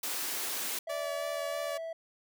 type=high-pass noise; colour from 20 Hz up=white; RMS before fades=-35 dBFS; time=0.03-0.79 s; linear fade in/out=5 ms; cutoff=240 Hz; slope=24 dB/octave
type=tone; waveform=triangle; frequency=656 Hz; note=E5; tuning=9 cents flat; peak=-34 dBFS; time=0.87-1.93 s; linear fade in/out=5 ms
type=tone with vibrato; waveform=sawtooth; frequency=576 Hz; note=D5; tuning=34 cents flat; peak=-31 dBFS; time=0.89-1.78 s; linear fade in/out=10 ms; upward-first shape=sine; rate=3.1 Hz; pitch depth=15 cents each way
effects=none